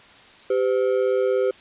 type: ring-modulated tone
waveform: triangle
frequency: 450 Hz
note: A4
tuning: 39 cents sharp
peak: -13 dBFS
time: 0.5-1.51 s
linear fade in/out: 5 ms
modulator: 58.3 Hz
effects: white hiss -48 dBFS RMS until 1.6 s + resampled to 8000 Hz